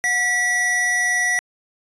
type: tone pair together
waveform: square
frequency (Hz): 730.2 / 1947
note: F#5 / B6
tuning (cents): -23 / -25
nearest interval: octave + perfect fourth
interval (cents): 1698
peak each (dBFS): -30 / -18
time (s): 0.04-1.39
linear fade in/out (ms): 0
effects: resampled to 22050 Hz